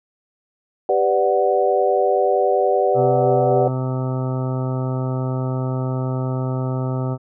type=chord; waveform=sine; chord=G major seventh; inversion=none; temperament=equal with one note detuned; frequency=392 / 496.7 / 587.3 / 740 Hz; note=G4 / B4 / D5 / F#5; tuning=0 / +10 / 0 / 0 cents; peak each=-20 dBFS; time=0.89-3.68 s; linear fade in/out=2 ms
type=harmonic tone; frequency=129.4 Hz; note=C3; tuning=19 cents flat; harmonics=1 / 2 / 3 / 4 / 5 / 6 / 7 / 9 / 10; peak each=-21 / -28 / -31 / -33 / -33 / -39 / -37 / -40 / -38 dBFS; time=2.94-7.18 s; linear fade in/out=50 ms
effects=none